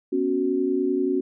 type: chord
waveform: sine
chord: B suspended second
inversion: none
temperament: equal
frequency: 246.9 / 277.2 / 370 Hz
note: B3 / C#4 / F#4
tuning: 0 / 0 / 0 cents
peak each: -29 / -24 / -23 dBFS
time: 0.12-1.21 s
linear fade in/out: 10 ms
effects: none